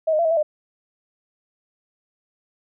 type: tone with pitch steps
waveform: sine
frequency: 640 / 616 / 678 / 640 / 666 / 606 Hz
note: D#5 / D#5 / E5 / D#5 / E5 / D#5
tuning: +49 / -17 / +49 / +49 / +18 / -46 cents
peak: -16 dBFS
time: 0.07-0.43 s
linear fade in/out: 10 ms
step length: 60 ms
effects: none